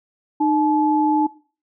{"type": "tone pair together", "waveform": "sine", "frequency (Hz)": [305.5, 860], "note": ["D#4", "A5"], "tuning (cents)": [-32, -40], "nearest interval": "octave + tritone", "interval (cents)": 1792, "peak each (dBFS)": [-17, -19], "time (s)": [0.4, 1.27], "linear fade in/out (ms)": 10, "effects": ["noise-tail reverb RT60 0.4 s tail -20 dB re dry"]}